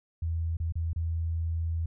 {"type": "tone with dropouts", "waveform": "sine", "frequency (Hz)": 82.41, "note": "E2", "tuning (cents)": 0, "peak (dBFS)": -27, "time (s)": [0.22, 1.86], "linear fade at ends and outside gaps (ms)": 5, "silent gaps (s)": [[0.57, 0.6], [0.723, 0.755], [0.932, 0.96]], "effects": []}